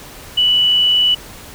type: tone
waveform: sine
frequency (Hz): 2960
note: F#7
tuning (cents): 0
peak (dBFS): -10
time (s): 0.37-1.15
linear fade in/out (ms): 10
effects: pink hiss -36 dBFS RMS until 1.54 s